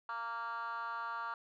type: tone with frequency modulation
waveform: sine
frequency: 1159 Hz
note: D6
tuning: 23 cents flat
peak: -35 dBFS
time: 0.09-1.34 s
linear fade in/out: 2 ms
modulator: 234 Hz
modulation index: 1.3
effects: tanh soft clip ceiling -36 dBFS